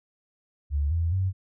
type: tone with pitch steps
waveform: sine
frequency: 72.1 / 83.5 / 94.4 Hz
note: D2 / E2 / F#2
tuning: -31 / +23 / +35 cents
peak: -22 dBFS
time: 0.7-1.33 s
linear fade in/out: 50 ms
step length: 210 ms
effects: none